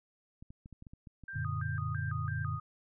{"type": "clicks", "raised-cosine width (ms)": 5, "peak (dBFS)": -37, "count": 10, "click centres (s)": [0.425, 0.505, 0.659, 0.727, 0.824, 0.868, 0.935, 1.072, 1.237, 1.359]}
{"type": "tone with vibrato", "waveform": "sine", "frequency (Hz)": 1400, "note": "F6", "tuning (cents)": 4, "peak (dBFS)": -40, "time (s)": [1.28, 2.6], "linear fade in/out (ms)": 5, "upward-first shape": "square", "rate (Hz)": 3, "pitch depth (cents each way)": 210}
{"type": "chord", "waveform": "sine", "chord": "Gb augmented", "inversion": "none", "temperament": "equal", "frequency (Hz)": [92.5, 116.54, 146.83], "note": ["Gb2", "Bb2", "D3"], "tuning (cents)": [0, 0, 0], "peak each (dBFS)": -37, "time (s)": [1.33, 2.6], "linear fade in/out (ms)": 50}
{"effects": []}